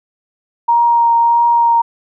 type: tone with vibrato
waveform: sine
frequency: 937 Hz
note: A#5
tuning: 9 cents sharp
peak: -8 dBFS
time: 0.68-1.82 s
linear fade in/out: 10 ms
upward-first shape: triangle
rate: 1.6 Hz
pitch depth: 13 cents each way
effects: none